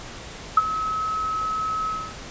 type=tone with ADSR envelope; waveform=sine; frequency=1286 Hz; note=E6; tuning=43 cents flat; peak=-9 dBFS; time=0.57-2.15 s; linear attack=5 ms; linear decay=30 ms; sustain=-14 dB; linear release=280 ms; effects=pink hiss -38 dBFS RMS until 2.3 s + resampled to 16000 Hz